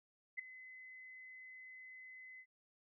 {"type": "tone with ADSR envelope", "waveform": "sine", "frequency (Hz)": 2032, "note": "B6", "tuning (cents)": 49, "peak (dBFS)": -36, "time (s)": [0.37, 2.46], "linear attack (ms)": 22, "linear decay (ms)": 6, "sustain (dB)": -16, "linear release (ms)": 63, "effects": []}